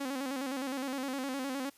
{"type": "tone with vibrato", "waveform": "sawtooth", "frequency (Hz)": 267.6, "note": "C4", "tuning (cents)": 39, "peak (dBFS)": -30, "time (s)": [0, 1.7], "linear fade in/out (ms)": 10, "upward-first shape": "square", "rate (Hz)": 9.7, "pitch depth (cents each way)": 72, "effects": ["white hiss -62 dBFS RMS until 1.77 s", "resampled to 32000 Hz"]}